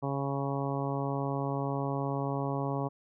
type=harmonic tone; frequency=138.59 Hz; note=C#3; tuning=in tune; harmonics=1 / 2 / 3 / 4 / 5 / 6 / 7 / 8; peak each=-33 / -36 / -38 / -39 / -40 / -41 / -41 / -42 dBFS; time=0.02-2.89 s; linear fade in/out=20 ms; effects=none

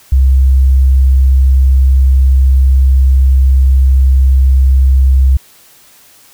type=tone; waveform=sine; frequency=66 Hz; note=C2; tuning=16 cents sharp; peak=-4 dBFS; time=0.12-5.37 s; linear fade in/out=5 ms; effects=white hiss -43 dBFS RMS until 6.33 s

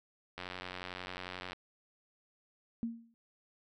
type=click train; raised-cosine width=0.3 ms; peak=-25 dBFS; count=106; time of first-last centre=0.38-1.531 s; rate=91.2 Hz
type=tone with exponential decay; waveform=sine; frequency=230.8 Hz; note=A#3; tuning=17 cents flat; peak=-30 dBFS; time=2.83-3.14 s; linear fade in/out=0 ms; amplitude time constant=67 ms
effects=none

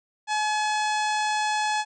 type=harmonic tone; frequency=851 Hz; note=G#5; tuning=42 cents sharp; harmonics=1 / 2 / 3 / 4 / 5 / 6 / 7 / 8 / 9 / 10; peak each=-24 / -30 / -34 / -36 / -38 / -40 / -41 / -42 / -43 / -44 dBFS; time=0.27-1.85 s; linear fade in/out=50 ms; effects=none

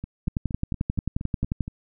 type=two click trains; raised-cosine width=5 ms; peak=-20 / -12 dBFS; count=8 / 16; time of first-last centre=0.04-1.679 / 0.28-1.607 s; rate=4.27 / 11.3 Hz; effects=none

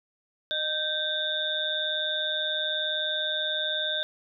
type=tone cluster; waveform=sine; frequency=616 / 1560 / 3510 / 3671 Hz; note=D#5 / G6 / A7 / A#7; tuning=-17 / -9 / -5 / -27 cents; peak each=-34 / -33 / -31 / -30 dBFS; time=0.51-4.03 s; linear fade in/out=0 ms; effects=none

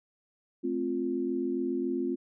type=chord; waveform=sine; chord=F major; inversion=first; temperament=just; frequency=218.3 / 261.9 / 349.2 Hz; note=A3 / C4 / F4; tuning=-13 / +2 / 0 cents; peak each=-37 / -31 / -31 dBFS; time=0.63-2.16 s; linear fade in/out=20 ms; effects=none

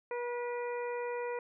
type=harmonic tone with a mistuned harmonic; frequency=482.9 Hz; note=B4; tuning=39 cents flat; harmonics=1 / 2 / 3 / 4 / 5; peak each=-35 / -41 / -49 / -47 / -49 dBFS; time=0.11-1.39 s; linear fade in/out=2 ms; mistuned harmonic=4; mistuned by=+22 cents; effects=none

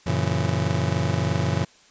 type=chord; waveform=40% pulse; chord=F# dominant seventh; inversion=none; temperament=just; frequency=92.5 / 115.62 / 138.75 / 166.5 Hz; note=F#2 / A#2 / C#3 / E3; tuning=0 / -14 / +2 / +18 cents; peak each=-26 dBFS; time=0.06-1.65 s; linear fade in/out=10 ms; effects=white hiss -54 dBFS RMS until 1.9 s + resampled to 16000 Hz

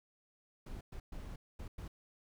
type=noise bursts at uneven times; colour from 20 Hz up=brown; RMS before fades=-45 dBFS; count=5; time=0.66-0.81 / 0.92-1 / 1.12-1.36 / 1.59-1.68 / 1.78-1.88 s; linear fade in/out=5 ms; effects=none

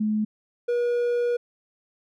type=tone pair in turn; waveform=sine / triangle; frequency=213.9 / 481.1 Hz; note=A3 / B4; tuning=-49 / -45 cents; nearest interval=octave + major second; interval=1404 cents; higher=second; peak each=-21 / -19 dBFS; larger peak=second; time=0-0.25 / 0.68-1.37 s; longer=second; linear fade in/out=10 ms; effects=none

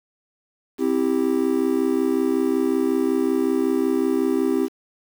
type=chord; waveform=triangle; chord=C major; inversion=none; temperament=just; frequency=261.6 / 327 / 392.4 Hz; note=C4 / E4 / G4; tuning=0 / -14 / +2 cents; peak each=-20 dBFS; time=0.78-4.69 s; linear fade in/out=50 ms; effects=tanh soft clip ceiling -8 dBFS + 7-bit

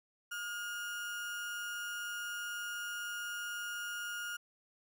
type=tone with amplitude modulation; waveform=35% pulse; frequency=1427 Hz; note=F6; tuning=37 cents sharp; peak=-35 dBFS; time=0.31-4.37 s; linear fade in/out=10 ms; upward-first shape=sine; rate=198 Hz; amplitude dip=35%; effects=none

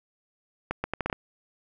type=accelerating click train; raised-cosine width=0.5 ms; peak=-13 dBFS; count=7; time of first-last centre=0.71-1.128 s; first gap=130 ms; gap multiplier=0.74; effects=none

